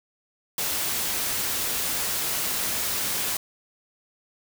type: noise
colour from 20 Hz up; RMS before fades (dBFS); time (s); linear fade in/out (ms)
white; -27; 0.58-3.37; 2
effects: none